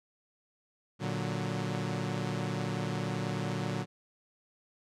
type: chord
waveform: sawtooth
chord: Bb augmented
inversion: none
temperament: equal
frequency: 116.54 / 146.83 / 185 Hz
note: Bb2 / D3 / F#3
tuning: 0 / 0 / 0 cents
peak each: -32 dBFS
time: 0.99-3.86 s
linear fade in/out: 50 ms
effects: low-pass 7000 Hz 12 dB/octave